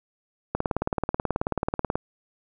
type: click train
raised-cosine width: 1 ms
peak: -10 dBFS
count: 27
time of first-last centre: 0.55-1.955 s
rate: 18.5 Hz
effects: none